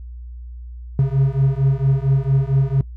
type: beating tone pair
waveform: triangle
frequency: 133.6 / 138 Hz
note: C3 / C#3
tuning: +36 / -7 cents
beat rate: 4.4 Hz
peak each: -15 dBFS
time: 0.99-2.81 s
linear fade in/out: 2 ms
effects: noise-tail reverb RT60 0.1 s tail -21 dB re dry + added 60 Hz sine -31 dBFS peak until 2.96 s